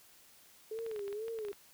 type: tone with vibrato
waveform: sine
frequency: 427.6 Hz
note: A4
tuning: 49 cents flat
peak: -37 dBFS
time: 0.71-1.52 s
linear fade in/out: 5 ms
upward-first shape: sine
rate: 2.1 Hz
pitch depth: 120 cents each way
type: clicks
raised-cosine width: 0.3 ms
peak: -34 dBFS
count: 12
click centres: 0.789 / 0.864 / 0.914 / 0.962 / 0.993 / 1.08 / 1.128 / 1.282 / 1.388 / 1.45 / 1.485 / 1.53 s
effects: white hiss -61 dBFS RMS until 1.73 s